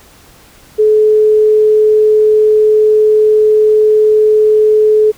sine tone, 428.9 Hz, A4, 44 cents flat, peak -5 dBFS, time 0.78-5.12 s, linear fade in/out 20 ms, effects pink hiss -42 dBFS RMS until 5.17 s

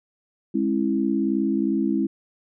sine chord, C# minor, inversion second, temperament equal with one note detuned, 207.7 / 270.5 / 329.6 Hz, G#3 / C#4 / E4, 0 / -42 / 0 cents, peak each -24 dBFS, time 0.54-2.07 s, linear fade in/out 10 ms, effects none

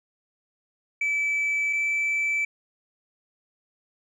sine tone pair in turn, 2307 / 2318 Hz, D7 / D7, -31 / -23 cents, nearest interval unison, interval 8 cents, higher second, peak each -20 dBFS, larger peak neither, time 1.01-1.73 / 1.73-2.45 s, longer neither, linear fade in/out 5 ms, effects tanh soft clip ceiling -21 dBFS

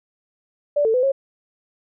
sine tone with pitch steps, 583 / 445.3 / 504 / 544 Hz, D5 / A4 / B4 / C#5, -13 / +21 / +35 / -33 cents, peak -15 dBFS, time 0.76-1.12 s, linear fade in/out 10 ms, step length 90 ms, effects none

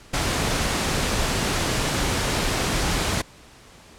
pink noise, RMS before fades -23 dBFS, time 0.13-3.22 s, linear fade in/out 10 ms, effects pink hiss -48 dBFS RMS until 3.98 s + low-pass 9000 Hz 12 dB/octave

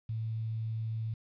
sine tone with quantisation, 111.6 Hz, A2, 25 cents sharp, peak -32 dBFS, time 0.09-1.14 s, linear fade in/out 5 ms, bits 10, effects resampled to 11025 Hz

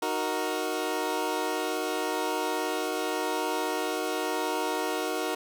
20% pulse chord, D# minor, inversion none, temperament equal, 311.1 / 370 / 466.2 Hz, D#4 / F#4 / A#4, 0 / 0 / 0 cents, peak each -28 / -27 / -27 dBFS, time 0.02-5.35 s, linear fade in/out 5 ms, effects none

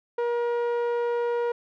sawtooth tone with low-pass filter, 475.8 Hz, A#4, 35 cents sharp, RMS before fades -26 dBFS, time 0.18-1.52 s, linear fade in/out 5 ms, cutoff 1100 Hz, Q 0.51, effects none

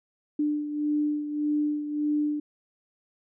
sine beating tone pair, 297.2 / 298.9 Hz, D4 / D4, +21 / +31 cents, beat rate 1.7 Hz, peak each -25 / -32 dBFS, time 0.39-2.4 s, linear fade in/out 5 ms, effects none

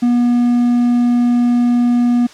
triangle tone, 241.6 Hz, B3, 38 cents flat, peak -8 dBFS, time 0.02-2.27 s, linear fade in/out 10 ms, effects white hiss -40 dBFS RMS until 2.33 s + low-pass 6000 Hz 12 dB/octave

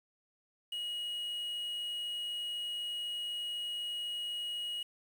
triangle tone with quantisation, 2898 Hz, F#7, 37 cents flat, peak -34 dBFS, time 0.72-4.83 s, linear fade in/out 5 ms, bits 9, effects none

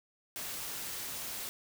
white noise, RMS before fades -40 dBFS, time 0.36-1.49 s, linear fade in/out 0 ms, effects none

